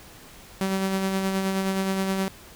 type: tone with tremolo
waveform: sawtooth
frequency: 192 Hz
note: G3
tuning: 36 cents flat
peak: -18 dBFS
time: 0.61-2.28 s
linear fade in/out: 0 ms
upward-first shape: sine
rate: 9.5 Hz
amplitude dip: 35%
effects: pink hiss -47 dBFS RMS until 2.55 s